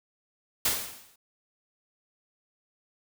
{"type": "noise with exponential decay", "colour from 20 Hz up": "white", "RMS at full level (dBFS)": -23, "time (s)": [0.65, 1.16], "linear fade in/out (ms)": 5, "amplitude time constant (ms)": 110, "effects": []}